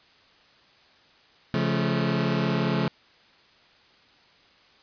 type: chord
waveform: sawtooth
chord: Db augmented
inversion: none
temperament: just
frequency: 138.59 / 173.24 / 216.5 Hz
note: Db3 / F3 / A3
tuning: 0 / -14 / -28 cents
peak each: -23 dBFS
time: 1.54-2.88 s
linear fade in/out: 0 ms
effects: white hiss -57 dBFS RMS until 4.82 s + resampled to 11025 Hz